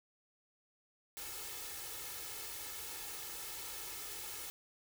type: noise with comb filter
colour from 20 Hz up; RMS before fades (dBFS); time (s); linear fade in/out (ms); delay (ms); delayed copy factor
white; -45; 1.17-4.5; 0; 2.3; +0.75
effects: none